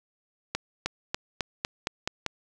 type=accelerating click train; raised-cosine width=0.2 ms; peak=-10 dBFS; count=8; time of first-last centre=0.55-2.263 s; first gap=310 ms; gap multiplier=0.92; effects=none